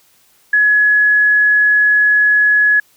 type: tone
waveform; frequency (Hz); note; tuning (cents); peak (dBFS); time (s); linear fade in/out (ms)
sine; 1690; G#6; +30; -8; 0.53-2.8; 5
effects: white hiss -53 dBFS RMS until 2.96 s